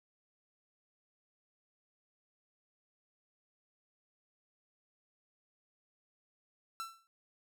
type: tone with exponential decay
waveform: 45% pulse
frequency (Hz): 1339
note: E6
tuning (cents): +27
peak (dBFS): -36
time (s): 6.8-7.07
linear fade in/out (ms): 0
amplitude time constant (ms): 58
effects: none